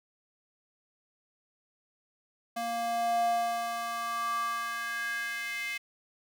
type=tone with high-pass filter sweep; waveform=square; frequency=233.1 Hz; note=A#3; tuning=in tune; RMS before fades=-32 dBFS; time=2.56-5.78 s; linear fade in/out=10 ms; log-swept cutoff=510 to 2200 Hz; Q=5.3; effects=none